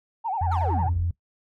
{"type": "tone with vibrato", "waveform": "sine", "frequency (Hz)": 830.6, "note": "G#5", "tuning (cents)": 0, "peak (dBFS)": -24, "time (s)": [0.24, 0.9], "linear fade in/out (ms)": 20, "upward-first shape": "sine", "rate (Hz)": 11, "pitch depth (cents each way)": 200}
{"type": "tone", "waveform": "sine", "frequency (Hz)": 86.1, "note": "F2", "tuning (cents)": -24, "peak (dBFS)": -22, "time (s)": [0.41, 1.11], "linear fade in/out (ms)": 5}
{"type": "exponential sweep", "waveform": "triangle", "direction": "down", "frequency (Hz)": [1500, 32.43], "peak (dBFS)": -27, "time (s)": [0.51, 1.05], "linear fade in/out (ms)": 10}
{"effects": ["noise-tail reverb RT60 0.1 s tail -19 dB re dry", "tanh soft clip ceiling -15 dBFS"]}